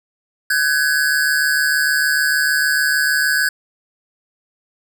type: tone pair together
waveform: square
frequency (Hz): 1519 / 1665.6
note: F#6 / G#6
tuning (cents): +45 / +5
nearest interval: major second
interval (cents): 160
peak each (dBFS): -18 / -18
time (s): 0.5-3.49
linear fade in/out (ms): 5
effects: none